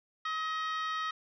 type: harmonic tone with a mistuned harmonic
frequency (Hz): 629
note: D#5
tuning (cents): +19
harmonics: 2 / 3 / 4 / 5 / 6 / 7 / 8 / 9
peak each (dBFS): -33 / -39 / -51 / -45 / -45 / -55 / -57 / -56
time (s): 0.25-1.11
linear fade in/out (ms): 5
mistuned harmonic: 2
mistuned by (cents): +19
effects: none